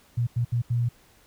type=tone bursts at uneven times; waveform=sine; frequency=119.4 Hz; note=A#2; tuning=42 cents sharp; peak=-21 dBFS; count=4; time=0.17-0.27 / 0.36-0.45 / 0.52-0.62 / 0.7-0.89 s; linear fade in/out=10 ms; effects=pink hiss -58 dBFS RMS until 1.26 s